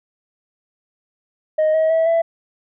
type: tone with pitch steps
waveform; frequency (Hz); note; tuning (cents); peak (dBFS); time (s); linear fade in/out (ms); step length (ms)
sine; 622.3 / 636.1 / 650.2 / 664.7; D#5 / D#5 / E5 / E5; 0 / +38 / -24 / +14; -11; 1.58-2.22; 10; 160
effects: tanh soft clip ceiling -12 dBFS